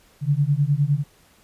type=beating tone pair; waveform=sine; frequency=139.3 / 149.1 Hz; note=C#3 / D3; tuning=+9 / +27 cents; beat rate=9.8 Hz; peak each=-20 dBFS; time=0.21-1.04 s; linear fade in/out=50 ms; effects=pink hiss -56 dBFS RMS until 1.43 s + resampled to 32000 Hz